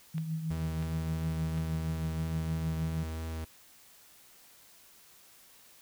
sine tone with tremolo, 160 Hz, D#3, 49 cents sharp, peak -29 dBFS, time 0.14-3.04 s, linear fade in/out 10 ms, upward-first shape triangle, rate 6.4 Hz, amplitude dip 60%
clicks, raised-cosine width 0.3 ms, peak -30 dBFS, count 3, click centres 0.181 / 0.826 / 1.578 s
45% pulse tone with vibrato, 80.4 Hz, E2, 43 cents flat, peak -35 dBFS, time 0.5-3.45 s, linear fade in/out 10 ms, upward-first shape triangle, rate 3 Hz, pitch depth 14 cents each way
effects white hiss -58 dBFS RMS until 5.81 s

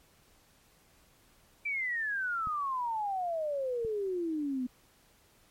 sine exponential sweep, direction down, 2354 to 244.8 Hz, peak -30 dBFS, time 1.65-4.67 s, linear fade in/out 10 ms
clicks, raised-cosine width 5 ms, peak -32 / -32 dBFS, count 2, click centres 2.472 / 3.849 s
effects pink hiss -64 dBFS RMS until 5.5 s + MP3 64 kbps

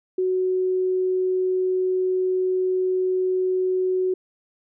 sine tone, 370.8 Hz, F#4, 4 cents sharp, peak -19 dBFS, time 0.18-4.14 s, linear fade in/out 5 ms, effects none

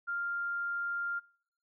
sine tone, 1396.9 Hz, F6, in tune, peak -32 dBFS, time 0.07-1.2 s, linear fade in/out 20 ms, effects noise-tail reverb RT60 0.6 s tail -23 dB re dry

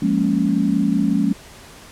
sine chord, Bb minor seventh, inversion second, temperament equal with one note detuned, 176.75 / 207.7 / 233.1 / 277.2 Hz, F3 / Ab3 / Bb3 / Db4, +21 / 0 / 0 / 0 cents, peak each -22 / -19 / -23 / -20 dBFS, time 0.02-1.33 s, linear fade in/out 5 ms, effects pink hiss -42 dBFS RMS until 1.91 s + low-pass 11000 Hz 12 dB/octave

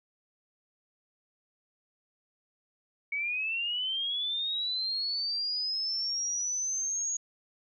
sine linear sweep, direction up, 2235 to 6700 Hz, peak -29 dBFS, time 3.12-7.17 s, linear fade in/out 5 ms, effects none

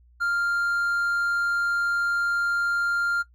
triangle tone, 1396.9 Hz, F6, in tune, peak -20 dBFS, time 0.2-3.23 s, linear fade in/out 20 ms, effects noise-tail reverb RT60 0.1 s tail -17 dB re dry + added 60 Hz sine -53 dBFS peak until 3.34 s

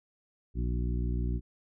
harmonic tone with a mistuned harmonic, 59.9 Hz, A#1, 48 cents sharp, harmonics 1 / 2 / 3 / 4 / 5 / 6, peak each -29 / -35 / -39 / -41 / -43 / -45 dBFS, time 0.54-1.41 s, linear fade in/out 50 ms, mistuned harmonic 6, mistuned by +32 cents, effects none

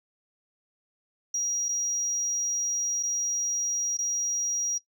sine tone with dropouts, 5730 Hz, F8, 44 cents sharp, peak -23 dBFS, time 1.34-4.78 s, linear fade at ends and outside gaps 5 ms, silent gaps 1.685-1.689 / 3.028-3.033 / 3.97-3.987 s, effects noise-tail reverb RT60 0.1 s tail -20 dB re dry + tanh soft clip ceiling -23 dBFS

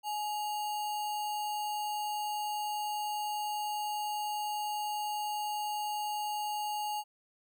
sine tone with sample-and-hold, 840 Hz, G#5, 19 cents sharp, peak -32 dBFS, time 0.03-7.04 s, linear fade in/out 50 ms, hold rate 3675 Hz, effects none

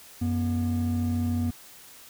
triangle tone pair together, 91.69 / 241 Hz, F#2 / B3, -15 / -42 cents, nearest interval octave + perfect fourth, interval 1673 cents, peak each -24 dBFS, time 0.21-1.51 s, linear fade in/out 10 ms, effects tanh soft clip ceiling -16 dBFS + white hiss -49 dBFS RMS until 2.09 s

